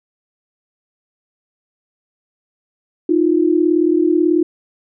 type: tone pair together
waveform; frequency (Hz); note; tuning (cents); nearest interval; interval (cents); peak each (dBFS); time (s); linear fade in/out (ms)
sine; 312.7 / 351; D#4 / F4; +9 / +9; major second; 200; -14; 3.09-4.43; 5
effects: none